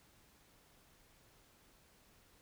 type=silence; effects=pink hiss -67 dBFS RMS until 2.41 s